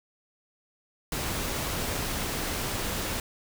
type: noise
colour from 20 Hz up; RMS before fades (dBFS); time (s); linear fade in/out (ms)
pink; -31; 1.12-3.2; 2
effects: none